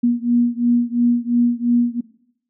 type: beating tone pair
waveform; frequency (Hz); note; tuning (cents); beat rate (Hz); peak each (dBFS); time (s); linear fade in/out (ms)
sine; 238.4 / 241.3; A#3 / B3; +39 / -40; 2.9; -17 / -18; 0.03-2.01; 10
effects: noise-tail reverb RT60 0.7 s tail -18 dB re dry